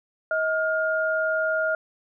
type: tone pair together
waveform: sine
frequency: 635 / 1415.7 Hz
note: D#5 / F6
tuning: +35 / +23 cents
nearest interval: octave + major second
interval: 1388 cents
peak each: -24 dBFS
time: 0.31-1.75 s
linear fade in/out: 2 ms
effects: none